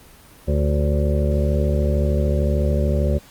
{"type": "harmonic tone with a mistuned harmonic", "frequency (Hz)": 73.42, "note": "D2", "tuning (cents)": 0, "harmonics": [1, 2, 3, 5, 6, 7, 8], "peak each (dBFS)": [-18, -24, -26, -28, -32, -30, -27], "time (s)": [0.47, 3.19], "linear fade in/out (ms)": 20, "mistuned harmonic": 8, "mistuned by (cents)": -34, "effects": ["pink hiss -47 dBFS RMS until 3.3 s", "Opus 24 kbps"]}